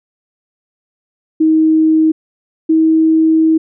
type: tone pair in turn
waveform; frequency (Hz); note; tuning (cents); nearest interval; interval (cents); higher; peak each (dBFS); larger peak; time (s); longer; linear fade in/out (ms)
sine; 316.2 / 319.7; D#4 / D#4; +28 / +47; unison; 19; second; -7; neither; 1.4-2.12 / 2.69-3.58; second; 10
effects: none